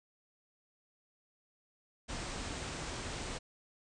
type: low-pass noise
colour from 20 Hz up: pink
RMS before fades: -41 dBFS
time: 2.08-3.39 s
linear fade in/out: 20 ms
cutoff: 8900 Hz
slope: 96 dB/octave
effects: none